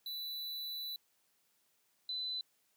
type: tone pair in turn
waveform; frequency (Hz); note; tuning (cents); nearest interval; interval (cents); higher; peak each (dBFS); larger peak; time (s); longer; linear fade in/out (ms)
square / sine; 3972 / 4011; B7 / B7; +9 / +26; unison; 17; second; -40 / -36; second; 0.06-0.96 / 2.09-2.41; first; 2
effects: white hiss -75 dBFS RMS until 2.76 s + high-pass 100 Hz 12 dB/octave